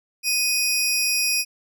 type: tone pair together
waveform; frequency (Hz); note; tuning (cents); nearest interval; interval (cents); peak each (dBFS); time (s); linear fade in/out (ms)
25% pulse; 2489 / 5588; D#7 / F8; 0 / 0; octave + major second; 1400; -18; 0.23-1.45; 50
effects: none